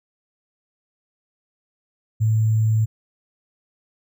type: tone with sample-and-hold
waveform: sine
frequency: 110 Hz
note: A2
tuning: in tune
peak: -15 dBFS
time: 2.2-2.86 s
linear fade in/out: 20 ms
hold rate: 7350 Hz
effects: none